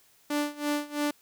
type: tone with tremolo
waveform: sawtooth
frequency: 293.7 Hz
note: D4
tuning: in tune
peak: -21 dBFS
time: 0.3-1.11 s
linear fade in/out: 5 ms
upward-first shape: sine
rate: 3 Hz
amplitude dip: 90%
effects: white hiss -62 dBFS RMS until 1.21 s